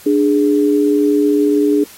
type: tone pair together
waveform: sine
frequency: 294.9 / 415.3 Hz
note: D4 / G#4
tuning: +7 / 0 cents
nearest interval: tritone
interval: 593 cents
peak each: -12 / -14 dBFS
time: 0.06-1.84 s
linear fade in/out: 5 ms
effects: white hiss -40 dBFS RMS until 1.97 s + AAC 48 kbps